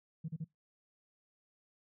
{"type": "tone bursts", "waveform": "sine", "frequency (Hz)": 159.4, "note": "D#3", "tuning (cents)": 42, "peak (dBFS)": -35, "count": 3, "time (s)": [0.24, 0.445], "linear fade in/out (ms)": 10, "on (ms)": 45, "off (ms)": 35, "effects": ["noise-tail reverb RT60 0.2 s tail -25 dB re dry", "tanh soft clip ceiling -32 dBFS"]}